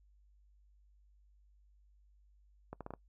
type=accelerating click train; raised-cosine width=1 ms; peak=-29 dBFS; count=5; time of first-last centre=2.73-2.937 s; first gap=77 ms; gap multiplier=0.74; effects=noise-tail reverb RT60 0.1 s tail -22 dB re dry + added 50 Hz sine -63 dBFS peak until 3.08 s